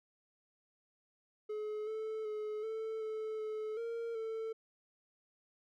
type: tone with pitch steps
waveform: triangle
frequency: 425.7 / 437.4 / 426.2 / 442.3 / 436 / 432 / 462.7 / 445.7 Hz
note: G#4 / A4 / G#4 / A4 / A4 / A4 / A#4 / A4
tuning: +43 / -10 / +45 / +9 / -16 / -32 / -13 / +22 cents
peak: -35 dBFS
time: 1.49-4.53 s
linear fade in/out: 10 ms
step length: 380 ms
effects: none